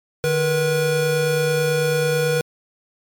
square tone pair together, 151.43 / 483.4 Hz, D#3 / B4, -47 / -37 cents, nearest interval octave + minor sixth, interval 2010 cents, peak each -23 / -19 dBFS, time 0.24-2.41 s, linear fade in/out 0 ms, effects MP3 96 kbps

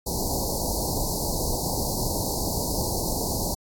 pink band-stop noise, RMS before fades -27 dBFS, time 0.06-3.55 s, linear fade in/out 10 ms, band 980 to 4200 Hz, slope 96 dB/octave, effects AAC 64 kbps

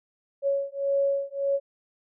sine beating tone pair, 555 / 556.7 Hz, C#5 / C#5, +2 / +7 cents, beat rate 1.7 Hz, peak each -26 dBFS, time 0.42-1.6 s, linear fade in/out 50 ms, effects none

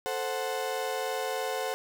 35% pulse chord, F# diminished, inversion first, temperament equal, 440 / 523.3 / 740 Hz, A4 / C5 / F#5, 0 / 0 / 0 cents, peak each -33 / -32 / -33 dBFS, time 0.06-1.74 s, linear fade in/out 0 ms, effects none

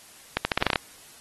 accelerating click train, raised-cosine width 0.3 ms, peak -5 dBFS, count 9, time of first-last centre 0.37-0.758 s, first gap 80 ms, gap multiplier 0.85, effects white hiss -50 dBFS RMS until 1.2 s + AAC 32 kbps

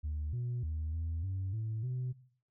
sine tone with pitch steps, 75.5 / 121.7 / 78.2 / 81.7 / 95.1 / 110.3 / 126.6 Hz, D2 / B2 / D#2 / E2 / F#2 / A2 / B2, +48 / -25 / +9 / -15 / +48 / +5 / +43 cents, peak -32 dBFS, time 0.03-2.13 s, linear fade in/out 20 ms, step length 300 ms, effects noise-tail reverb RT60 0.5 s tail -17 dB re dry + tanh soft clip ceiling -31 dBFS

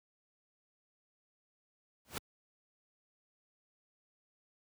pink noise with exponential growth, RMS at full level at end -34 dBFS, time 2.05-2.18 s, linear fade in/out 0 ms, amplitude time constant 28 ms, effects high-pass 80 Hz 12 dB/octave

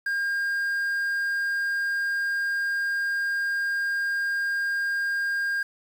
triangle tone with quantisation, 1610 Hz, G6, 46 cents sharp, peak -22 dBFS, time 0.06-5.63 s, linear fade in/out 5 ms, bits 8, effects none

